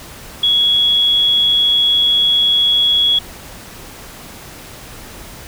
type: tone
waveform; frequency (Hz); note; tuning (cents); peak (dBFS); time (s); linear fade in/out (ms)
sine; 3349; G#7; +14; -10; 0.43-3.19; 5
effects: pink hiss -35 dBFS RMS until 5.47 s